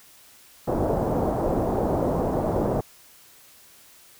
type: low-pass noise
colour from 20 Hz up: white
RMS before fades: -24 dBFS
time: 0.67-2.81 s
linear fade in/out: 10 ms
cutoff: 720 Hz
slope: 24 dB/octave
effects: white hiss -52 dBFS RMS until 4.19 s